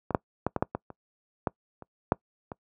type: clicks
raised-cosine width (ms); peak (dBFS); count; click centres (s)
1; -16 / -7 / -11 / -13 / -9 / -16 / -27 / -11 / -29 / -6 / -22; 11; 0.107 / 0.148 / 0.466 / 0.563 / 0.625 / 0.75 / 0.903 / 1.472 / 1.823 / 2.121 / 2.518
effects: noise-tail reverb RT60 0.1 s tail -24 dB re dry + high-pass 80 Hz 12 dB/octave